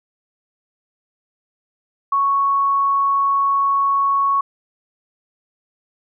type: tone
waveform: sine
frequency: 1108.7 Hz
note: C#6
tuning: in tune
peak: -14 dBFS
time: 2.12-4.41 s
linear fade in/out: 5 ms
effects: none